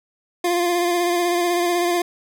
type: tone with vibrato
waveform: 25% pulse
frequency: 349.2 Hz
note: F4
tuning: in tune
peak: -14 dBFS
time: 0.44-2.02 s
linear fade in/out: 5 ms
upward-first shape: sine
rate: 16 Hz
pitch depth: 26 cents each way
effects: none